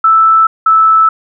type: tone pair in turn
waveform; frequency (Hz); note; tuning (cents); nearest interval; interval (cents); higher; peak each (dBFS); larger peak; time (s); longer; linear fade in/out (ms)
sine; 1318.5 / 1311.9; E6 / E6; 0 / -9; unison; 9; first; -4; neither; 0.04-0.47 / 0.66-1.09; neither; 5
effects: none